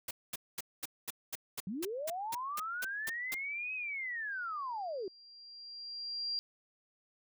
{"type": "noise bursts", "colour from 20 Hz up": "white", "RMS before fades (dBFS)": -39, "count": 14, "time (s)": [0.08, 3.346], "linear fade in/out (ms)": 5, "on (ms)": 29, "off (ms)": 220}
{"type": "linear two-way sweep", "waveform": "sine", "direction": "up then down", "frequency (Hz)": [170.4, 2563, 355.3], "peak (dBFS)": -36, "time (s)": [1.67, 5.08], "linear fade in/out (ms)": 2, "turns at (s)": 3.74}
{"type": "tone with exponential growth", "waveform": "sine", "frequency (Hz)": 4755, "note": "D8", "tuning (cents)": 21, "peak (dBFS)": -32, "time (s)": [4.32, 6.39], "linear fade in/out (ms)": 0, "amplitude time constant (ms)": 450}
{"effects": []}